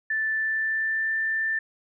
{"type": "tone with pitch glide", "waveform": "sine", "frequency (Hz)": [1760, 1778.4], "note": ["A6", "A6"], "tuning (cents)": [0, 18], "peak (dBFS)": -23, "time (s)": [0.1, 1.59], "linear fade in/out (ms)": 5, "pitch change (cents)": 18, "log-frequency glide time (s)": [0.31, 1.16], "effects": []}